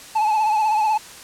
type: tone with vibrato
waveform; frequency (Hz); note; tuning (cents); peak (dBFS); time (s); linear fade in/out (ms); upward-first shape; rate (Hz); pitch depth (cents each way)
triangle; 861; A5; -38; -14; 0.15-0.98; 10; triangle; 16; 62
effects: white hiss -40 dBFS RMS until 1.23 s + low-pass 10000 Hz 12 dB/octave